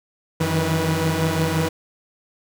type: tone cluster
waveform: sawtooth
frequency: 92.7 / 155.9 / 161.8 / 490.2 Hz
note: F#2 / D#3 / E3 / B4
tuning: +4 / +4 / -32 / -13 cents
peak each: -23 / -21 / -18 / -23 dBFS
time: 0.4-1.69 s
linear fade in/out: 10 ms
effects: none